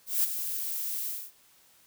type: noise with ADSR envelope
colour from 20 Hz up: violet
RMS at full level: -24 dBFS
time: 0.06-1.32 s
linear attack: 180 ms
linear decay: 13 ms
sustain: -9 dB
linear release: 240 ms
effects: white hiss -61 dBFS RMS until 1.86 s